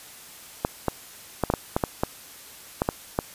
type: clicks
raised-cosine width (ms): 1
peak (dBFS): -7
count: 11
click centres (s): 0.649 / 0.883 / 1.437 / 1.501 / 1.538 / 1.765 / 1.838 / 2.035 / 2.819 / 2.889 / 3.189
effects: white hiss -45 dBFS RMS until 3.34 s + resampled to 32000 Hz